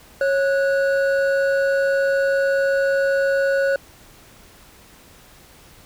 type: tone pair together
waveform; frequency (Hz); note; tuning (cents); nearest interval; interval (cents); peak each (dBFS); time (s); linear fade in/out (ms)
triangle; 549.5 / 1469; C#5 / F#6; -15 / -13; octave + perfect fourth; 1702; -15 / -22; 0.21-3.76; 2
effects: pink hiss -48 dBFS RMS until 5.85 s